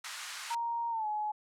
pink high-pass noise, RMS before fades -41 dBFS, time 0.04-0.55 s, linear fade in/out 5 ms, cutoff 1100 Hz, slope 24 dB/octave
sine tone with pitch glide, 934 to 846.6 Hz, A#5 to G#5, +3 to +33 cents, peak -31 dBFS, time 0.5-1.32 s, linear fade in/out 10 ms, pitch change -170 cents, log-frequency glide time 0.9-1.07 s
effects low-pass 9000 Hz 12 dB/octave

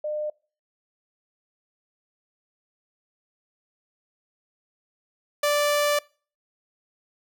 sine / sawtooth tone pair in turn, 604 / 586.1 Hz, D5 / D5, +48 / -4 cents, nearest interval minor second, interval 52 cents, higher first, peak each -26 / -16 dBFS, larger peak second, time 0.04-0.3 / 5.43-5.99 s, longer second, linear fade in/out 5 ms, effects noise-tail reverb RT60 0.4 s tail -25 dB re dry

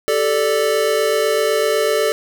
square chord, G suspended second, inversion none, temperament equal, 392 / 440 / 587.3 Hz, G4 / A4 / D5, 0 / 0 / 0 cents, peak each -24 / -18 / -20 dBFS, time 0.08-2.12 s, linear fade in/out 0 ms, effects none

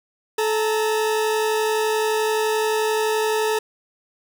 40% pulse tone pair together, 433.2 / 918 Hz, A4 / A#5, -27 / -27 cents, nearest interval octave + minor second, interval 1300 cents, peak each -19 / -25 dBFS, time 0.38-3.59 s, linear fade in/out 5 ms, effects none

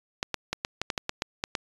clicks, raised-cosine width 0.2 ms, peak -10 dBFS, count 11, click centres 0.229 / 0.343 / 0.53 / 0.649 / 0.816 / 0.902 / 0.978 / 1.094 / 1.221 / 1.439 / 1.552 s, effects resampled to 24000 Hz

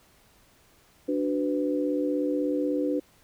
sine chord, B minor, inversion first, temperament equal with one note detuned, 293.7 / 370 / 499.9 Hz, D4 / F#4 / B4, 0 / 0 / +21 cents, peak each -26 / -32 / -29 dBFS, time 1.08-3 s, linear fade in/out 10 ms, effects pink hiss -60 dBFS RMS until 3.23 s

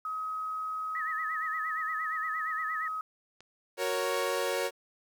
sine tone, 1269 Hz, D#6, 34 cents sharp, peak -32 dBFS, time 0.05-3.01 s, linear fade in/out 2 ms
sine tone with vibrato, 1846 Hz, A#6, 17 cents flat, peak -34 dBFS, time 0.95-2.88 s, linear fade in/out 2 ms, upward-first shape sine, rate 8.6 Hz, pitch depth 120 cents each way
clicks, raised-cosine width 0.2 ms, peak -34 dBFS, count 2, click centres 3.406 / 4.382 s
sawtooth chord, F# major, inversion none, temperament equal, 370 / 466.2 / 554.4 Hz, F#4 / A#4 / C#5, 0 / 0 / 0 cents, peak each -31 / -29 / -28 dBFS, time 3.77-4.71 s, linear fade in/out 50 ms
effects 10-bit

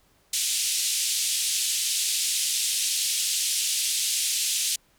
white band-pass noise, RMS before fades -26 dBFS, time 0.33-4.76 s, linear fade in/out 5 ms, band 2800 to 10000 Hz, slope 24 dB/octave, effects pink hiss -63 dBFS RMS until 4.98 s

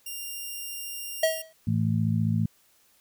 5% pulse tone, 2794 Hz, F7, in tune, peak -25 dBFS, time 0.06-1.42 s, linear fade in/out 5 ms
square tone with exponential decay, 642 Hz, E5, 46 cents flat, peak -18 dBFS, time 1.23-1.53 s, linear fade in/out 5 ms, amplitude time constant 64 ms
harmonic tone, 54.9 Hz, A1, 3 cents flat, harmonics 2 / 3 / 4, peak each -25 / -27 / -28 dBFS, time 1.67-2.46 s, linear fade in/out 5 ms
effects white hiss -63 dBFS RMS until 3 s

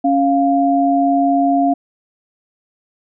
sine tone pair together, 277.2 / 698.5 Hz, C#4 / F5, 0 / 0 cents, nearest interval octave + major third, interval 1600 cents, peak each -14 dBFS, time 0.04-1.74 s, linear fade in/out 10 ms, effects none

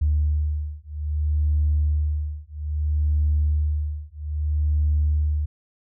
sine beating tone pair, 74.8 / 75.41 Hz, D2 / D2, +32 / +46 cents, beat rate 0.61 Hz, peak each -22 dBFS, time 0.01-5.46 s, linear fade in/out 10 ms, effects tanh soft clip ceiling -12 dBFS

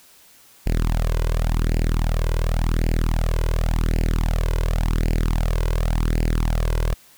sawtooth tone with flanger, 40.13 Hz, E1, 46 cents flat, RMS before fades -20 dBFS, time 0.66-6.94 s, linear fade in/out 0 ms, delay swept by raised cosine 0.41 to 2.01 ms, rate 0.9 Hz, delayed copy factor +0.8, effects white hiss -51 dBFS RMS until 7.17 s

